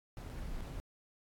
brown noise with dropouts, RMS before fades -42 dBFS, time 0.17-0.8 s, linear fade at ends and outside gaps 0 ms, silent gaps 0.294-0.299 / 0.607-0.612 s, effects AAC 64 kbps

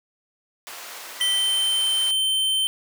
pink high-pass noise, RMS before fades -38 dBFS, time 0.67-2.11 s, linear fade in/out 0 ms, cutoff 790 Hz, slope 12 dB/octave
square tone with exponential decay, 1962 Hz, B6, 12 cents flat, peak -29 dBFS, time 1.2-2.17 s, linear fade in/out 5 ms, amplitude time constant 210 ms
square tone, 3100 Hz, G7, 20 cents flat, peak -20 dBFS, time 1.21-2.67 s, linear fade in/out 0 ms
effects none

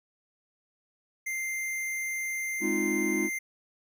square tone, 2093 Hz, C7, in tune, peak -31 dBFS, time 1.26-3.39 s, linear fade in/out 10 ms
triangle chord, F minor seventh, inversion first, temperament equal, 207.7 / 261.6 / 311.1 / 349.2 Hz, Ab3 / C4 / Eb4 / F4, 0 / 0 / 0 / 0 cents, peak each -31 / -33 / -29 / -29 dBFS, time 2.6-3.3 s, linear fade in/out 50 ms
effects none

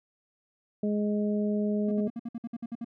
harmonic tone, 208.6 Hz, G#3, 8 cents sharp, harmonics 1 / 2 / 3, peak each -26 / -32 / -36 dBFS, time 0.83-2.08 s, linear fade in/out 5 ms
triangle tone bursts, 233.1 Hz, A#3, in tune, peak -30 dBFS, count 11, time 1.88-2.846 s, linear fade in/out 5 ms, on 36 ms, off 57 ms
effects none

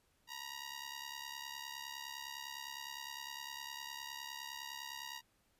10% pulse ring-modulated tone, 946 Hz, A#5, 25 cents sharp, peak -33 dBFS, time 0.27-5.22 s, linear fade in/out 50 ms, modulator 34.9 Hz, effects pink hiss -75 dBFS RMS until 5.59 s + resampled to 32000 Hz

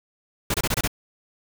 pink noise bursts, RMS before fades -23 dBFS, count 6, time 0.5-0.877 s, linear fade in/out 5 ms, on 42 ms, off 25 ms, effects none

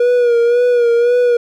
triangle tone with vibrato, 479.9 Hz, B4, 50 cents flat, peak -7 dBFS, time 0-1.37 s, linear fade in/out 5 ms, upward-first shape sine, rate 1.9 Hz, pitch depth 44 cents each way, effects none

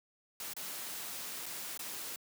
white noise with dropouts, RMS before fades -42 dBFS, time 0.4-2.16 s, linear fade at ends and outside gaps 2 ms, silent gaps 0.535-0.565 / 1.458-1.462 / 1.775-1.792 s, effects high-pass 150 Hz 12 dB/octave

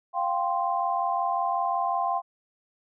sine chord, F suspended second, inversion none, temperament equal, 698.5 / 784 / 1046.5 Hz, F5 / G5 / C6, 0 / 0 / 0 cents, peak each -28 dBFS, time 0.13-2.22 s, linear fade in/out 50 ms, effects none

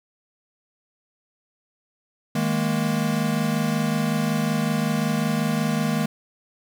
square chord, D# suspended fourth, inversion none, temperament equal with one note detuned, 157.46 / 207.7 / 233.1 Hz, D#3 / G#3 / A#3, +21 / 0 / 0 cents, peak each -26 dBFS, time 2.35-6.06 s, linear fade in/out 5 ms, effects none

